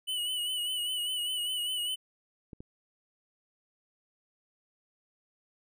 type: tone with vibrato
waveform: square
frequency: 2960 Hz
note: F#7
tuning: in tune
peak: -31 dBFS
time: 0.07-1.96 s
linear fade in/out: 20 ms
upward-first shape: sine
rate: 5 Hz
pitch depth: 50 cents each way
type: clicks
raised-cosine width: 3 ms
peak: -31 dBFS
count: 2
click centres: 2.532 / 2.605 s
effects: none